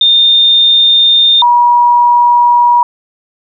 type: tone pair in turn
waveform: sine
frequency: 3631 / 961.7 Hz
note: A#7 / B5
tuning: -46 / -46 cents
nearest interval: octave + major seventh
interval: 2300 cents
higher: first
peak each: -4 dBFS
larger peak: neither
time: 0.01-1.42 / 1.42-2.83 s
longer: neither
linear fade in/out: 2 ms
effects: none